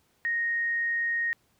sine tone, 1864.7 Hz, A#6, in tune, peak -25 dBFS, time 0.25-1.33 s, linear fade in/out 0 ms, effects pink hiss -68 dBFS RMS until 1.59 s + high-pass 60 Hz 12 dB/octave

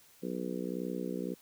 harmonic tone, 61.8 Hz, B1, 2 cents sharp, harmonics 3 / 4 / 5 / 6 / 7 / 8, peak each -39 / -40 / -41 / -42 / -42 / -43 dBFS, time 0.22-1.35 s, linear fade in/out 20 ms, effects white hiss -61 dBFS RMS until 1.41 s

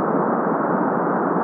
pink band-pass noise, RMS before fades -20 dBFS, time 0-1.43 s, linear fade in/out 0 ms, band 170 to 1400 Hz, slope 48 dB/octave, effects none

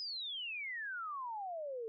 sine exponential sweep, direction down, 5110 to 435.6 Hz, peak -39 dBFS, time 0-1.88 s, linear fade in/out 0 ms, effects none

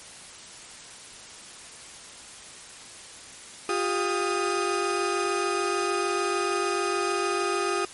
35% pulse tone cluster, 352.7 / 399.4 / 1244 Hz, F4 / G4 / D#6, +17 / +32 / -1 cents, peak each -27 dBFS, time 3.69-7.85 s, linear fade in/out 2 ms, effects white hiss -44 dBFS RMS until 7.93 s + MP3 48 kbps

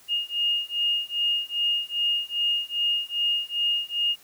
sine beating tone pair, 2844 / 2846.5 Hz, F7 / F7, +31 / +32 cents, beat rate 2.5 Hz, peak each -26 dBFS, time 0.08-4.16 s, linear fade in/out 50 ms, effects white hiss -54 dBFS RMS until 4.23 s

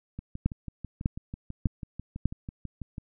two click trains, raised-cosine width 5 ms, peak -11 / -24 dBFS, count 4 / 18, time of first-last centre 0.46-2.256 / 0.19-2.981 s, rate 1.67 / 6.09 Hz, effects none

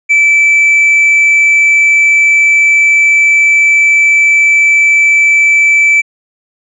sine tone with tanh clipping, 2317 Hz, D7, 24 cents flat, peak -5 dBFS, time 0.09-6.02 s, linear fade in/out 20 ms, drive 2 dB, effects resampled to 22050 Hz

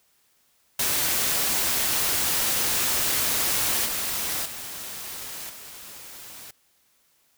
white noise with level steps, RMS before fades -24 / -28 / -36 / -42 dBFS, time 0.79-6.51 s, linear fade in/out 5 ms, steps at 3.85 / 4.45 / 5.49 s, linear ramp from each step 10 ms, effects white hiss -65 dBFS RMS until 7.37 s

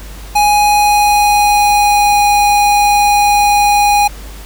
square tone with pitch glide, 830.6 to 822 Hz, G#5 to G#5, 0 to -18 cents, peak -8 dBFS, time 0.35-4.08 s, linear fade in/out 10 ms, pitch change -18 cents, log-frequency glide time 0.65-2.21 s, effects added 50 Hz sine -28 dBFS peak until 4.45 s + pink hiss -35 dBFS RMS until 4.45 s

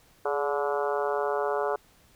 harmonic tone with a mistuned harmonic, 144.6 Hz, D3, 27 cents flat, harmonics 3 / 4 / 5 / 6 / 7 / 8 / 9 / 10, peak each -29 / -31 / -33 / -35 / -36 / -37 / -38 / -39 dBFS, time 0.25-1.76 s, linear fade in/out 5 ms, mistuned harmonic 3, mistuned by -50 cents, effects pink hiss -60 dBFS RMS until 2.15 s

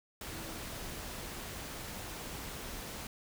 sine tone in noise, 326.8 Hz, E4, 15 cents flat, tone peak -50 dBFS, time 0.31-0.6 s, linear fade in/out 2 ms, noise pink, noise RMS -43 dBFS, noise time 0.21-3.07 s, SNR -10 dB, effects none

